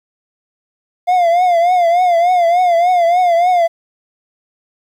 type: tone with vibrato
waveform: triangle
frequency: 702 Hz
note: F5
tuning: 9 cents sharp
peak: -7 dBFS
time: 1.07-3.68 s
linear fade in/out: 20 ms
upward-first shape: triangle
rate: 3.4 Hz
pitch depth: 97 cents each way
effects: 8-bit